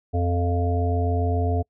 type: harmonic tone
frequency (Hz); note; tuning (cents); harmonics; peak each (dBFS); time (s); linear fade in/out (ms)
87.31; F2; 0; 1 / 3 / 5 / 7 / 8; -21 / -30 / -29 / -36 / -29; 0.13-1.63; 20
effects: noise-tail reverb RT60 0.1 s tail -26 dB re dry